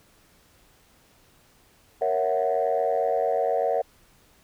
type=chord; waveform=sine; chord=F# dominant seventh; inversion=first; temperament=equal; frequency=466.2 / 554.4 / 659.3 / 740 Hz; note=A#4 / C#5 / E5 / F#5; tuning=0 / 0 / 0 / 0 cents; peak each=-26 dBFS; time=2.01-3.82 s; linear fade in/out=10 ms; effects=tanh soft clip ceiling -14 dBFS + pink hiss -59 dBFS RMS until 4.43 s